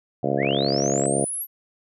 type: harmonic tone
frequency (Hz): 69.3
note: C#2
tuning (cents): 0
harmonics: 2 / 3 / 4 / 5 / 6 / 7 / 8 / 9 / 10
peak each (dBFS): -29 / -29 / -29 / -29 / -29 / -29 / -29 / -29 / -29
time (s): 0.23-1.25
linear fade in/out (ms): 5
type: linear sweep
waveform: sine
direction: up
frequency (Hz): 1568 to 11840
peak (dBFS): -26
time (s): 0.37-1.47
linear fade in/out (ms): 50
type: click train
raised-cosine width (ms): 0.5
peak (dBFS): -23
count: 33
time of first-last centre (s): 0.43-1.056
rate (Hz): 51.1
effects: none